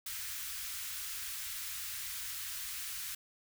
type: band-stop noise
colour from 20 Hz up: white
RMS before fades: -41 dBFS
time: 0.06-3.15 s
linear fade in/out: 5 ms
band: 100 to 1300 Hz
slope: 24 dB/octave
effects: none